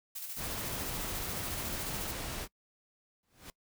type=noise with tremolo; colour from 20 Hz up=blue; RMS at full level=-40 dBFS; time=0.15-2.12 s; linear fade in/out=10 ms; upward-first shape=square; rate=14 Hz; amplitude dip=40%
type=noise; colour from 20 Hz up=pink; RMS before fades=-39 dBFS; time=0.36-2.48 s; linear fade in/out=50 ms
type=noise with exponential growth; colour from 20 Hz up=pink; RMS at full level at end=-44 dBFS; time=3.23-3.5 s; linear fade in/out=1 ms; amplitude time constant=58 ms
effects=noise-tail reverb RT60 0.1 s tail -23 dB re dry